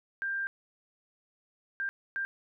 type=tone bursts at uneven times; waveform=sine; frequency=1588 Hz; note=G6; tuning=22 cents sharp; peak=-30 dBFS; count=3; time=0.22-0.47 / 1.8-1.89 / 2.16-2.25 s; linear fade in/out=0 ms; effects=none